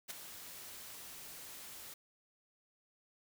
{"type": "noise with ADSR envelope", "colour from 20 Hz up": "white", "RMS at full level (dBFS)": -41, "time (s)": [0.08, 1.94], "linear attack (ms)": 25, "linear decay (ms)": 13, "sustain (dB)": -9, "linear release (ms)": 5, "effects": []}